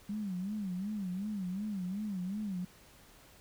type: tone with vibrato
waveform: sine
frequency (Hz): 196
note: G3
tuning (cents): 0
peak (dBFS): -34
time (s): 0.09-2.65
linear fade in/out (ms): 5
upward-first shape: sine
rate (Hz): 2.7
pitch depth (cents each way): 160
effects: pink hiss -59 dBFS RMS until 3.4 s